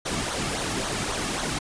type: noise with flanger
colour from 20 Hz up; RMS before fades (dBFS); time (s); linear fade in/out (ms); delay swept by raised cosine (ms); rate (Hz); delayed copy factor
pink; -28; 0.05-1.59; 10; 0.39 to 2.09; 3.7; -0.55
effects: resampled to 22050 Hz